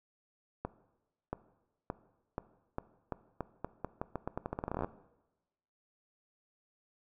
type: accelerating click train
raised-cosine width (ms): 1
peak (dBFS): -21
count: 26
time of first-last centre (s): 0.65-4.846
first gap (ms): 680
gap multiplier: 0.84
effects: noise-tail reverb RT60 1.0 s tail -17 dB re dry